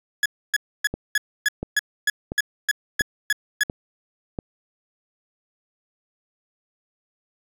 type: tone bursts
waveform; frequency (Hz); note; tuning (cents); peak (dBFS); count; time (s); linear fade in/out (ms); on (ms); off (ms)
40% pulse; 1689; G#6; +29; -16; 12; 0.23-3.634; 2; 27; 280
type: click train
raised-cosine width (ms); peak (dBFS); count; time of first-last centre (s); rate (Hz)
2; -14; 6; 0.94-4.388; 1.45
effects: resampled to 32000 Hz